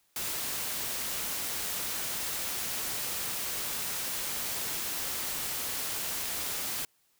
white noise, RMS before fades -34 dBFS, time 0.16-6.85 s, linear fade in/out 2 ms, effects white hiss -70 dBFS RMS until 7.19 s

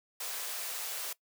white high-pass noise, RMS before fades -38 dBFS, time 0.2-1.13 s, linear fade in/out 5 ms, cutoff 410 Hz, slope 48 dB/octave, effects noise-tail reverb RT60 0.1 s tail -20 dB re dry

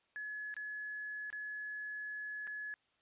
sine tone with dropouts, 1700 Hz, G#6, 40 cents sharp, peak -40 dBFS, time 0.16-2.74 s, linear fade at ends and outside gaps 0 ms, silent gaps 0.541-0.566 / 1.302-1.328 / 2.47-2.475 s, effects white hiss -75 dBFS RMS until 3.01 s + resampled to 8000 Hz

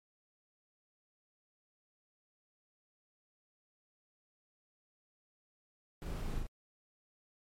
brown noise with echo, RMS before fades -41 dBFS, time 6.02-6.39 s, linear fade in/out 0 ms, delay 38 ms, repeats 2, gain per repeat -2 dB, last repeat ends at 6.466 s, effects MP3 64 kbps

